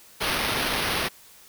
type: noise with sample-and-hold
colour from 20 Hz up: white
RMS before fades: -26 dBFS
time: 0.2-1.09 s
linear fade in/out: 20 ms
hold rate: 7350 Hz
effects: white hiss -51 dBFS RMS until 1.48 s